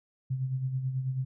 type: tone with tremolo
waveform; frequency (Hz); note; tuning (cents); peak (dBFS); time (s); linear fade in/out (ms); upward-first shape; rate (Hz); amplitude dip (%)
sine; 130.81; C3; 0; -26; 0.3-1.25; 10; sine; 9.2; 55
effects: none